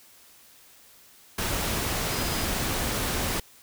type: tone in noise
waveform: sine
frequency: 4978 Hz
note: D#8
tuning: in tune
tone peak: -39 dBFS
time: 2.1-2.45 s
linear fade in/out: 5 ms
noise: pink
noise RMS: -28 dBFS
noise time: 1.38-3.4 s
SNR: -14 dB
effects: white hiss -54 dBFS RMS until 3.62 s